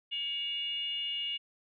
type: tone with frequency modulation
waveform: sine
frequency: 2852 Hz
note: F7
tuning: 36 cents sharp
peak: -32 dBFS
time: 0.11-1.38 s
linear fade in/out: 20 ms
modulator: 595 Hz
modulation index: 0.46
effects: none